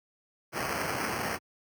violet noise with sample-and-hold, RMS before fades -32 dBFS, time 0.52-1.39 s, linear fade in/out 50 ms, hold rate 3675 Hz, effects high-pass 80 Hz 12 dB/octave

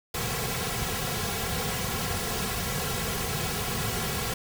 pink noise with comb filter, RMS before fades -30 dBFS, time 0.14-4.34 s, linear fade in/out 5 ms, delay 3.3 ms, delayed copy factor -0.85, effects none

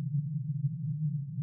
pink band-pass noise, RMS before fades -33 dBFS, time 0-1.42 s, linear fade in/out 0 ms, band 130 to 160 Hz, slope 96 dB/octave, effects none

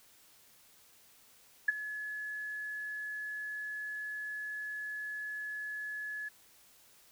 sine tone with ADSR envelope, 1704 Hz, G#6, 44 cents sharp, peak -21 dBFS, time 1.68-6.29 s, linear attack 7 ms, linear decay 20 ms, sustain -16 dB, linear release 11 ms, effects white hiss -62 dBFS RMS until 7.11 s

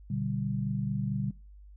sine chord, G major, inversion first, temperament just, 122.5 / 147 / 196 Hz, B2 / D3 / G3, -14 / +2 / 0 cents, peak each -33 dBFS, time 0.1-1.31 s, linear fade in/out 5 ms, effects noise-tail reverb RT60 0.3 s tail -21 dB re dry + added 50 Hz sine -48 dBFS peak until 1.76 s

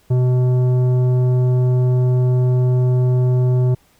sine tone with tanh clipping, 125.9 Hz, B2, 34 cents sharp, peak -14 dBFS, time 0.1-3.75 s, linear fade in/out 10 ms, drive 11 dB, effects pink hiss -56 dBFS RMS until 3.99 s

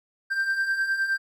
triangle beating tone pair, 1568 / 1577.7 Hz, G6 / G6, 0 / +11 cents, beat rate 9.7 Hz, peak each -29 / -22 dBFS, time 0.3-1.18 s, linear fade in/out 20 ms, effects none

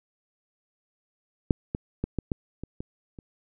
clicks, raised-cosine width 3 ms, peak -6 / -15 / -14 / -14 / -13 / -22 / -21 / -29 dBFS, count 8, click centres 1.508 / 1.749 / 2.04 / 2.187 / 2.318 / 2.636 / 2.805 / 3.188 s, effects none

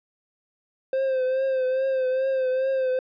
triangle tone with vibrato, 523.3 Hz, C5, in tune, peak -19 dBFS, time 0.93-2.99 s, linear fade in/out 2 ms, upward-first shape triangle, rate 2.4 Hz, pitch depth 49 cents each way, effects resampled to 11025 Hz

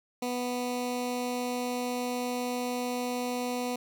15% pulse tone with notch filter, 246.9 Hz, B3, in tune, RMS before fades -32 dBFS, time 0.22-3.76 s, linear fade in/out 5 ms, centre 1500 Hz, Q 1.3, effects none

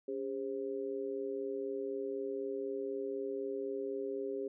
sine tone with amplitude modulation, 404.3 Hz, G#4, 46 cents flat, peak -31 dBFS, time 0.08-4.48 s, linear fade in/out 5 ms, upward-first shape sine, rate 124 Hz, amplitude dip 95%, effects none

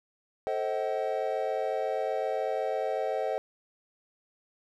triangle chord, A diminished seventh, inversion none, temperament just, 440 / 528 / 633.6 / 760.3 Hz, A4 / C5 / Eb5 / Gb5, 0 / +16 / +31 / +47 cents, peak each -32 / -31 / -31 / -32 dBFS, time 0.47-3.38 s, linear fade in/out 0 ms, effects none

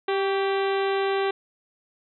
harmonic tone with a mistuned harmonic, 392 Hz, G4, in tune, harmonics 1 / 2 / 3 / 4 / 5 / 6 / 7 / 8 / 9 / 10, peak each -23 / -29 / -33 / -35 / -37 / -39 / -40 / -41 / -42 / -43 dBFS, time 0.08-1.31 s, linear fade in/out 5 ms, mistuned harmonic 3, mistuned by -46 cents, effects none

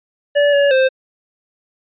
square tone with pitch steps, 578 / 567 / 524 Hz, D5 / C#5 / C5, -28 / +39 / +2 cents, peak -11 dBFS, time 0.35-0.89 s, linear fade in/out 20 ms, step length 180 ms, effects resampled to 8000 Hz

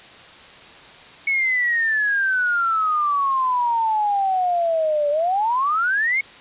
sine exponential two-way sweep, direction down then up, 2217 to 576 to 2217 Hz, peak -17 dBFS, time 1.27-6.21 s, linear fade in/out 5 ms, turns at 5.1 s, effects white hiss -43 dBFS RMS until 6.4 s + resampled to 8000 Hz

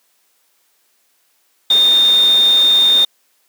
sine tone in noise, 3646 Hz, A#7, 39 cents flat, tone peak -8 dBFS, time 1.7-3.05 s, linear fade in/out 5 ms, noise pink, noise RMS -26 dBFS, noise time 1.7-3.05 s, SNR +15 dB, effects white hiss -60 dBFS RMS until 3.48 s + high-pass 300 Hz 12 dB/octave

